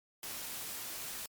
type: noise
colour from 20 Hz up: white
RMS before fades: -42 dBFS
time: 0.23-1.26 s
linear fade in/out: 2 ms
effects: MP3 96 kbps